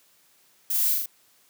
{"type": "noise with echo", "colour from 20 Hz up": "violet", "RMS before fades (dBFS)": -26, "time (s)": [0.7, 0.94], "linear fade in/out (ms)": 5, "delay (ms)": 40, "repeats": 3, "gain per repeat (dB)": -2, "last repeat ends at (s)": 1.06, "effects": ["white hiss -61 dBFS RMS until 1.49 s", "high-pass 100 Hz 12 dB/octave"]}